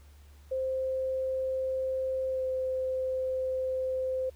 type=tone with pitch glide; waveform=sine; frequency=523.3 to 518.5 Hz; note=C5 to C5; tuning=0 to -16 cents; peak=-28 dBFS; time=0.51-4.3 s; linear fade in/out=10 ms; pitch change=-16 cents; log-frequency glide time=2.3-2.43 s; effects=added 72 Hz sine -51 dBFS peak until 4.35 s + pink hiss -63 dBFS RMS until 4.35 s